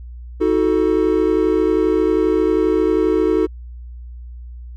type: chord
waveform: triangle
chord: D# diminished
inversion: none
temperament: equal with one note detuned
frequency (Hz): 317.5 / 370 / 440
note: D#4 / F#4 / A4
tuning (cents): +35 / 0 / 0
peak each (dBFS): -16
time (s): 0.4-3.47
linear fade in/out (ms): 20
effects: added 60 Hz sine -31 dBFS peak until 4.76 s